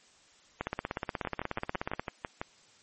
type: two click trains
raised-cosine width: 0.5 ms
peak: -16 / -18 dBFS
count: 24 / 8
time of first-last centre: 0.61-1.996 / 1.25-2.415 s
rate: 16.6 / 6.01 Hz
effects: white hiss -61 dBFS RMS until 2.82 s + MP3 32 kbps